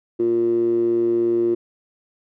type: tone with band-pass filter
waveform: 15% pulse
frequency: 116.8 Hz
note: A#2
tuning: 4 cents sharp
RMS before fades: -19 dBFS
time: 0.19-1.55 s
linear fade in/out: 10 ms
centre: 350 Hz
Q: 8.4
effects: none